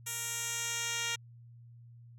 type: tone with band-pass filter sweep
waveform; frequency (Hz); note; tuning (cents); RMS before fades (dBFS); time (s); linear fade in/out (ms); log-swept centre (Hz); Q
10% pulse; 467.3; A#4; +4; -36; 0.06-1.16; 10; 10000 to 4600; 1.2
effects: added 118 Hz sine -51 dBFS peak until 2.18 s